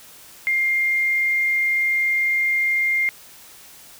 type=tone; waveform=sine; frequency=2113 Hz; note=C7; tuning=16 cents sharp; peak=-17 dBFS; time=0.47-3.09 s; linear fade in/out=0 ms; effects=white hiss -45 dBFS RMS until 3.99 s